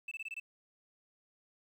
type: tone bursts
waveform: sine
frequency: 2637 Hz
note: E7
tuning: in tune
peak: -36 dBFS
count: 6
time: 0.08-0.399 s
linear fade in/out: 5 ms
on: 34 ms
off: 23 ms
effects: tanh soft clip ceiling -37 dBFS + 11-bit